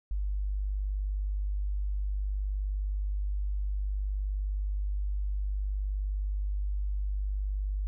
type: tone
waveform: sine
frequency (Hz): 49.7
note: G1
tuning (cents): +25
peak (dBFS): -28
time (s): 0.11-7.87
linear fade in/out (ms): 0
effects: none